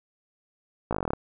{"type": "slowing click train", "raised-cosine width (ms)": 1, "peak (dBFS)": -13, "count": 11, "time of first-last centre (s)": [0.91, 1.134], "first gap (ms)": 17, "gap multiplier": 1.06, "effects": []}